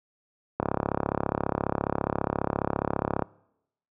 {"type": "click train", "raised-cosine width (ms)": 1, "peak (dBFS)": -10, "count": 92, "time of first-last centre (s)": [0.6, 3.222], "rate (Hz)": 34.7, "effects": ["noise-tail reverb RT60 0.8 s tail -24 dB re dry", "high-pass 80 Hz 12 dB/octave"]}